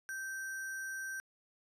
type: tone with sample-and-hold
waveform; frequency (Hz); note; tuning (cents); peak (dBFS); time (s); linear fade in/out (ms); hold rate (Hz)
sine; 1560; G6; -9; -38; 0.09-1.2; 0; 7350
effects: resampled to 32000 Hz